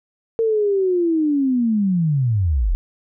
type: linear sweep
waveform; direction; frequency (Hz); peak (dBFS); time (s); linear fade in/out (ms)
sine; down; 458.2 to 35.65; -15; 0.39-2.75; 0
effects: none